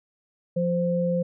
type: tone pair together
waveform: sine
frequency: 175.19 / 520 Hz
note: F3 / C5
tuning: +6 / -11 cents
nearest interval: octave + perfect fifth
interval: 1883 cents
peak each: -24 dBFS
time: 0.56-1.23 s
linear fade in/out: 10 ms
effects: none